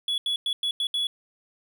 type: tone bursts at uneven times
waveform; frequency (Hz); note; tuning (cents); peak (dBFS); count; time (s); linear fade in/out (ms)
triangle; 3387; G#7; +33; -22; 6; 0.08-0.18 / 0.26-0.36 / 0.46-0.53 / 0.63-0.71 / 0.8-0.87 / 0.94-1.07; 2
effects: none